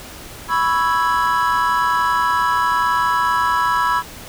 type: chord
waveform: triangle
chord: C# minor seventh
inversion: third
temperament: equal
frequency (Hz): 987.8 / 1108.7 / 1318.5 / 1661.2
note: B5 / C#6 / E6 / G#6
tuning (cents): 0 / 0 / 0 / 0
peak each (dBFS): -16 / -21 / -19 / -21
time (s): 0.48-4.03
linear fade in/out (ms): 50
effects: pink hiss -36 dBFS RMS until 4.28 s